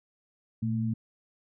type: tone pair together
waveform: sine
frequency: 116.3 / 222.2 Hz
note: A#2 / A3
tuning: -4 / +17 cents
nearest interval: major seventh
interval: 1121 cents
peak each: -29 / -29 dBFS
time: 0.62-0.94 s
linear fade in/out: 10 ms
effects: none